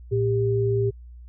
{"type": "tone pair together", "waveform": "sine", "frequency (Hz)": [114, 397.2], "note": ["A#2", "G4"], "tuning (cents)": [-38, 23], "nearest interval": "octave + minor seventh", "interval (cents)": 2161, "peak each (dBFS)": -22, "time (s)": [0.11, 0.91], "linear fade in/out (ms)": 20, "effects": ["added 60 Hz sine -40 dBFS peak until 1.28 s"]}